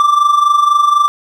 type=tone with amplitude modulation; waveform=triangle; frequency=1174.7 Hz; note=D6; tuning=in tune; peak=-3 dBFS; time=0-1.08 s; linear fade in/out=0 ms; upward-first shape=sine; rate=24 Hz; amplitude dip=65%; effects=none